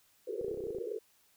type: band-pass noise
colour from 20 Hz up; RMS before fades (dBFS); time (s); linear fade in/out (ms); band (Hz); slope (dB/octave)
white; -38; 0.27-0.99; 10; 360 to 490; 96
type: clicks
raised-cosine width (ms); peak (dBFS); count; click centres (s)
2; -35; 12; 0.413 / 0.446 / 0.483 / 0.513 / 0.544 / 0.574 / 0.605 / 0.639 / 0.67 / 0.705 / 0.749 / 0.785
effects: white hiss -68 dBFS RMS until 1.36 s